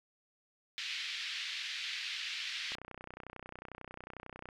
white band-pass noise, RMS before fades -40 dBFS, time 0.78-2.75 s, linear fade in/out 0 ms, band 1900 to 4100 Hz, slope 24 dB/octave
click train, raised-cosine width 0.5 ms, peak -30 dBFS, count 56, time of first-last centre 2.72-4.488 s, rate 31.1 Hz
effects none

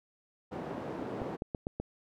white band-pass noise, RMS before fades -39 dBFS, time 0.51-1.37 s, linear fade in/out 20 ms, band 150 to 520 Hz, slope 12 dB/octave
clicks, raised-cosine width 2 ms, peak -21 dBFS, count 5, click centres 1.218 / 1.421 / 1.548 / 1.669 / 1.8 s
effects none

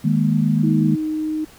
sine chord, D# suspended fourth, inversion none, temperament equal with one note detuned, 155.56 / 207.7 / 235.8 Hz, D#3 / G#3 / A#3, 0 / 0 / +20 cents, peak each -18 / -19 / -20 dBFS, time 0.04-0.96 s, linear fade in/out 10 ms
sine tone with pitch glide, 315.5 to 310.3 Hz, D#4 to D#4, +24 to -5 cents, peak -20 dBFS, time 0.63-1.45 s, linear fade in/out 10 ms, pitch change -29 cents, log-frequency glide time 0.77-1.07 s
effects pink hiss -47 dBFS RMS until 1.58 s

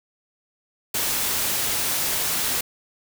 white noise, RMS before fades -24 dBFS, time 0.94-2.61 s, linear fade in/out 5 ms, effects none

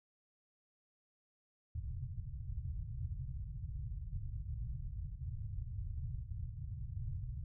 white low-pass noise, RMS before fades -42 dBFS, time 1.75-7.44 s, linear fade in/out 5 ms, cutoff 130 Hz, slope 48 dB/octave, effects none

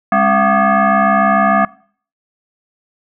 sine tone with frequency modulation, 270.9 Hz, C#4, 40 cents flat, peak -9 dBFS, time 0.12-1.65 s, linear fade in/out 2 ms, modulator 475 Hz, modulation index 2.8, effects noise-tail reverb RT60 0.5 s tail -22 dB re dry

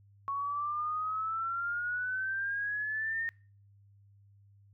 sine exponential sweep, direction up, 1105 to 1841 Hz, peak -31 dBFS, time 0.28-3.29 s, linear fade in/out 0 ms, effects noise-tail reverb RT60 0.4 s tail -23 dB re dry + added 100 Hz sine -58 dBFS peak until 4.73 s

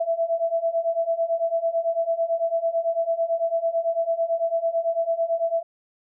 sine beating tone pair, 660 / 669 Hz, E5 / E5, +2 / +25 cents, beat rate 9 Hz, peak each -25 / -23 dBFS, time 0-5.63 s, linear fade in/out 10 ms, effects none

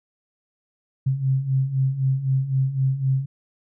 sine beating tone pair, 130.81 / 134.71 Hz, C3 / C#3, 0 / -49 cents, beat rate 3.9 Hz, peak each -25 / -20 dBFS, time 1.06-3.26 s, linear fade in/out 10 ms, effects none

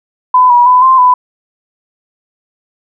sine tone with pitch steps, 1006 / 967 / 1001 / 1045 / 999 Hz, B5 / B5 / B5 / C6 / B5, +32 / -37 / +23 / -2 / +20 cents, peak -3 dBFS, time 0.34-1.14 s, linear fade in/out 5 ms, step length 160 ms, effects none

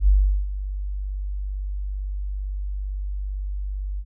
sine tone with ADSR envelope, 48.88 Hz, G1, 4 cents flat, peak -11 dBFS, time 0-4.05 s, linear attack 74 ms, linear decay 390 ms, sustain -14 dB, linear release 59 ms, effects none

